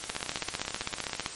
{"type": "two click trains", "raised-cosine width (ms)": 0.2, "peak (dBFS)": [-12, -17], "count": [19, 23], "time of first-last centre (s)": [[0.1, 1.261], [0.04, 1.262]], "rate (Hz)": [15.5, 18], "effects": ["white hiss -40 dBFS RMS until 1.35 s", "MP3 48 kbps"]}